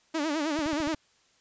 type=tone with vibrato; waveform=sawtooth; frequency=304.9 Hz; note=D#4; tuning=35 cents flat; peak=-23 dBFS; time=0.14-0.95 s; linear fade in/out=10 ms; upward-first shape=sine; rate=9.5 Hz; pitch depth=120 cents each way
type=click train; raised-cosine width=5 ms; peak=-30 dBFS; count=6; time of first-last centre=0.59-0.945 s; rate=14.1 Hz
effects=white hiss -65 dBFS RMS until 1.4 s + resampled to 16000 Hz